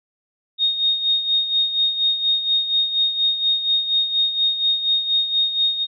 sine tone with tremolo, 3711 Hz, A#7, 9 cents flat, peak -14 dBFS, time 0.58-5.87 s, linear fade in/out 50 ms, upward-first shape sine, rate 4.2 Hz, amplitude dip 65%, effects none

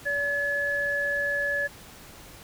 sine tone pair together, 572 / 1707.6 Hz, D5 / G#6, -46 / +48 cents, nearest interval octave + perfect fifth, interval 1894 cents, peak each -31 / -25 dBFS, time 0.05-1.68 s, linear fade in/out 20 ms, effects pink hiss -47 dBFS RMS until 2.43 s

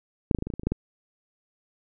clicks, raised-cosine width 3 ms, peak -8 / -8 / -19 / -15 / -20 / -19 / -18 / -21 / -25 / -10 / -12 dBFS, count 11, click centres 0.312 / 0.348 / 0.387 / 0.424 / 0.47 / 0.502 / 0.538 / 0.596 / 0.634 / 0.67 / 0.72 s, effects none

